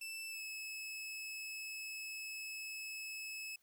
sawtooth tone with pitch glide, 2651 to 2593 Hz, E7 to E7, +9 to -29 cents, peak -40 dBFS, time 0.01-3.56 s, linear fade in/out 5 ms, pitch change -38 cents, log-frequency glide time 0.29-0.41 s, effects white hiss -75 dBFS RMS until 3.62 s

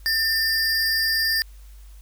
square tone pair together, 1794 / 4792 Hz, A6 / D8, +33 / +34 cents, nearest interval octave + perfect fourth, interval 1701 cents, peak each -23 dBFS, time 0.06-1.42 s, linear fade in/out 0 ms, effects added 50 Hz sine -41 dBFS peak until 2.01 s + white hiss -57 dBFS RMS until 2.01 s

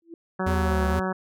sine tone with exponential growth, 334.2 Hz, E4, 24 cents sharp, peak -33 dBFS, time 0.02-0.14 s, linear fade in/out 2 ms, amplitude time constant 26 ms
harmonic tone, 187.3 Hz, F#3, 21 cents sharp, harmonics 1 / 2 / 3 / 4 / 5 / 6 / 7 / 8 / 9, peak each -28 / -31 / -33 / -34 / -35 / -36 / -36 / -37 / -38 dBFS, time 0.39-1.13 s, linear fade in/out 10 ms
square exponential two-way sweep, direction down then up, 84.5 to 72 to 84.5 Hz, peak -24 dBFS, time 0.46-1 s, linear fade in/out 10 ms, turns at 0.88 s
effects none

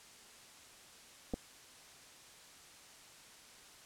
clicks, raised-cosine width 2 ms, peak -24 dBFS, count 2, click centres 1.337 / 1.341 s, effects white hiss -57 dBFS RMS until 3.85 s + low-pass 9000 Hz 12 dB/octave

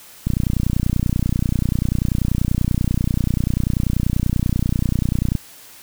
click train, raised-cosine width 5 ms, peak -6 dBFS, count 155, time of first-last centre 0.27-5.353 s, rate 30.3 Hz, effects white hiss -43 dBFS RMS until 5.82 s

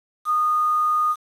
sine tone with quantisation, 1230 Hz, D#6, 20 cents flat, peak -17 dBFS, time 0.25-1.16 s, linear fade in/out 50 ms, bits 7, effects resampled to 32000 Hz

